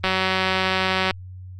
click train, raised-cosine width 0.3 ms, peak -5 dBFS, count 202, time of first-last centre 0.04-1.109 s, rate 188 Hz, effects added 92 Hz sine -35 dBFS peak until 1.59 s + Opus 32 kbps

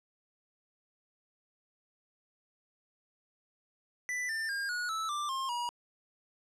square tone with pitch steps, 1986 / 1789.9 / 1613.1 / 1453.8 / 1310.3 / 1180.9 / 1064.3 / 959.2 Hz, B6 / A6 / G6 / F#6 / E6 / D6 / C6 / A#5, +9 / +29 / +49 / -31 / -11 / +9 / +29 / +49 cents, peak -33 dBFS, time 4.09-5.69 s, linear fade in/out 0 ms, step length 200 ms, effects low-pass 9000 Hz 12 dB/octave + 11-bit

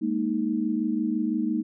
sine chord, Ab suspended second, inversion none, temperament just, 207.7 / 233.6 / 311.5 Hz, Ab3 / Bb3 / Eb4, 0 / +4 / +2 cents, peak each -29 / -27 / -27 dBFS, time 0.01-1.63 s, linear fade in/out 20 ms, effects none

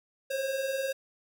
square tone pair together, 521 / 541 Hz, C5 / C#5, -7 / -42 cents, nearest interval minor second, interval 65 cents, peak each -37 / -31 dBFS, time 0.3-0.93 s, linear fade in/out 10 ms, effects none

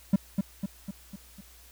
triangle tone with echo, 196 Hz, G3, in tune, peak -15 dBFS, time 0.13-0.16 s, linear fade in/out 5 ms, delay 250 ms, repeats 5, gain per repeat -5 dB, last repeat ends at 1.41 s, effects added 60 Hz sine -55 dBFS peak until 1.71 s + white hiss -55 dBFS RMS until 1.71 s

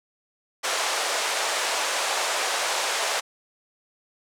pink band-pass noise, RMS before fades -26 dBFS, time 0.63-3.21 s, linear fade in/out 20 ms, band 530 to 9100 Hz, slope 24 dB/octave, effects none

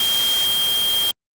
sine tone in noise, 3206 Hz, G7, 38 cents sharp, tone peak -17 dBFS, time 0-1.11 s, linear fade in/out 2 ms, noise white, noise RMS -25 dBFS, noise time 0-1.11 s, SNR +5 dB, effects Opus 48 kbps

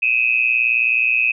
sine tone with amplitude modulation, 2549 Hz, D#7, 41 cents sharp, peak -10 dBFS, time 0.02-1.32 s, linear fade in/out 10 ms, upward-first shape sine, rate 119 Hz, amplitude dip 90%, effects none

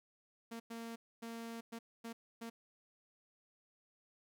sawtooth tone bursts at uneven times, 230 Hz, A#3, 23 cents flat, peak -40 dBFS, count 6, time 0.51-0.6 / 0.7-0.96 / 1.22-1.61 / 1.72-1.79 / 2.04-2.13 / 2.41-2.5 s, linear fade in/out 10 ms, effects none

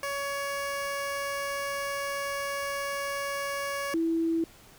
15% pulse / sine tone pair in turn, 561 / 329 Hz, C#5 / E4, +21 / -3 cents, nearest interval major sixth, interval 924 cents, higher first, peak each -24 dBFS, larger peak neither, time 0.03-3.94 / 3.94-4.44 s, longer first, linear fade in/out 2 ms, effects pink hiss -54 dBFS RMS until 4.78 s

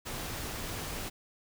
pink noise, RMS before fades -38 dBFS, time 0.05-1.1 s, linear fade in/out 20 ms, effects none

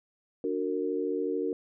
sine chord, D augmented, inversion none, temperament just, 293.7 / 367.1 / 458.9 Hz, D4 / F#4 / A#4, 0 / -14 / -27 cents, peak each -33 / -32 / -31 dBFS, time 0.44-1.53 s, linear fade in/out 2 ms, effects none

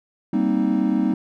triangle chord, C minor seventh, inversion second, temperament equal, 196 / 233.1 / 261.6 / 311.1 Hz, G3 / Bb3 / C4 / Eb4, 0 / 0 / 0 / 0 cents, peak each -21 dBFS, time 0.33-1.14 s, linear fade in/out 5 ms, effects none

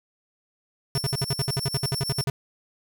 sawtooth tone with tremolo, 5420 Hz, E8, 47 cents sharp, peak -24 dBFS, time 0.95-2.24 s, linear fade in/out 0 ms, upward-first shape sine, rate 9 Hz, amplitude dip 60%
square tone bursts, 135.9 Hz, C#3, 34 cents flat, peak -23 dBFS, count 16, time 0.95-2.3 s, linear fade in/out 2 ms, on 30 ms, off 58 ms
effects none

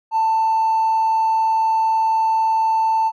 sine tone with hard clipping, 889 Hz, A5, 18 cents sharp, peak -15 dBFS, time 0.11-3.12 s, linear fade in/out 50 ms, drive 1 dB, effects none

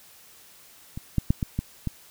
clicks, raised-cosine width 5 ms, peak -21 / -9 / -7 / -13 / -13 / -14 dBFS, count 6, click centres 0.975 / 1.183 / 1.305 / 1.428 / 1.59 / 1.873 s, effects white hiss -52 dBFS RMS until 2.1 s

